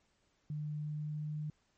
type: tone with pitch glide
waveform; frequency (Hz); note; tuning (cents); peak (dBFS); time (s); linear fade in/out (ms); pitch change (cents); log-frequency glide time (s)
sine; 150.2 to 151.59; D3 to D#3; +39 to -45; -36; 0.5-1.5; 2; +16; 0.71-1.34
effects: pink hiss -75 dBFS RMS until 1.77 s + MP3 32 kbps